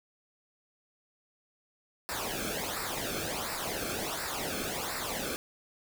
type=noise with flanger; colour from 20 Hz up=pink; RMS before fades=-35 dBFS; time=2.09-5.36 s; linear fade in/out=0 ms; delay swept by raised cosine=0.31 to 1.06 ms; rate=1.4 Hz; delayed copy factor=-0.75; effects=none